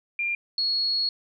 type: tone pair in turn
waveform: sine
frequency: 2393 / 4333 Hz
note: D7 / C#8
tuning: +32 / -40 cents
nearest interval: minor seventh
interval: 1028 cents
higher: second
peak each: -24 / -22 dBFS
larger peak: second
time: 0.19-0.35 / 0.58-1.09 s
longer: second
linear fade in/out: 2 ms
effects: none